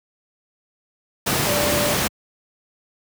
sine tone in noise, 587.3 Hz, D5, in tune, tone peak -22 dBFS, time 1.46-1.94 s, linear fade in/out 10 ms, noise pink, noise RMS -20 dBFS, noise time 1.26-2.08 s, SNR -5 dB, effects high-pass 100 Hz 12 dB/octave

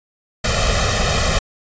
pink noise with comb filter, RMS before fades -17 dBFS, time 0.44-1.39 s, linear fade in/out 5 ms, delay 1.6 ms, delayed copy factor +0.95, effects resampled to 16000 Hz

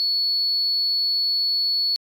sine tone, 4408 Hz, C#8, 11 cents flat, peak -18 dBFS, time 0-1.96 s, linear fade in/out 0 ms, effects tanh soft clip ceiling -14 dBFS + AAC 64 kbps

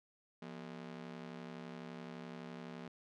sawtooth ring-modulated tone, 206.2 Hz, G#3, 12 cents flat, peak -39 dBFS, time 0.42-2.88 s, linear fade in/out 2 ms, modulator 35.9 Hz, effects low-pass 4000 Hz 12 dB/octave

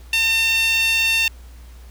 sawtooth tone with high-pass filter, 904 Hz, A5, 47 cents sharp, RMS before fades -18 dBFS, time 0.13-1.28 s, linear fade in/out 2 ms, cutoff 2800 Hz, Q 4.5, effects added 60 Hz sine -38 dBFS peak until 1.9 s + pink hiss -51 dBFS RMS until 1.9 s

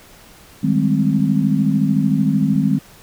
sine chord, Ab major seventh, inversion second, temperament equal with one note detuned, 155.56 / 196 / 209.3 / 261.6 Hz, Eb3 / G3 / Ab3 / C4, 0 / 0 / +14 / 0 cents, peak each -19 dBFS, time 0.63-2.79 s, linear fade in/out 10 ms, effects pink hiss -45 dBFS RMS until 3.02 s

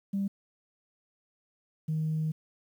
sine tone pair in turn, 197.6 / 156.84 Hz, G3 / D#3, +14 / +14 cents, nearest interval major third, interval 400 cents, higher first, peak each -26 dBFS, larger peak neither, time 0.13-0.28 / 1.88-2.32 s, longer second, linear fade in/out 10 ms, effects tanh soft clip ceiling -23 dBFS + 10-bit

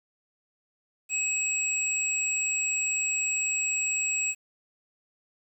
sine tone pair together, 2566 / 7689 Hz, E7 / B8, -47 / -47 cents, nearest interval octave + perfect fifth, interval 1900 cents, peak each -28 dBFS, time 1.09-4.35 s, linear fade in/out 50 ms, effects 9-bit

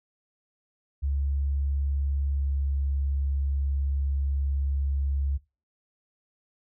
sine tone with pitch glide, 69.8 to 69.32 Hz, C#2 to C#2, +13 to +1 cents, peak -24 dBFS, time 1.02-5.38 s, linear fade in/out 20 ms, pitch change -12 cents, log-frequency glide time 2.34-2.45 s, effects noise-tail reverb RT60 0.3 s tail -21 dB re dry

